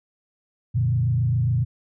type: tone with frequency modulation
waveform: sine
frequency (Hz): 120.5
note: B2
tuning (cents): -42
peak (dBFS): -18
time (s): 0.74-1.65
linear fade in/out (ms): 20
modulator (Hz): 27.2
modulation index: 0.91
effects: none